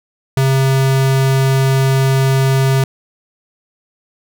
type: tone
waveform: square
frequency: 134 Hz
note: C3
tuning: 42 cents sharp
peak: -11 dBFS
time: 0.37-2.84 s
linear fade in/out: 2 ms
effects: none